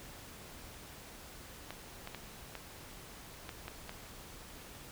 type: clicks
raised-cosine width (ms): 0.3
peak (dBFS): -26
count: 7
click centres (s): 1.706 / 2.074 / 2.147 / 2.553 / 3.492 / 3.681 / 3.894
effects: pink hiss -51 dBFS RMS until 4.91 s